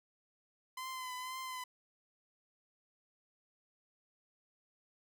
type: tone with vibrato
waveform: sawtooth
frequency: 1023 Hz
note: C6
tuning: 39 cents flat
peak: -37 dBFS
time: 0.77-1.64 s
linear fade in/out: 5 ms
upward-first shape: triangle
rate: 2 Hz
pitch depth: 39 cents each way
effects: none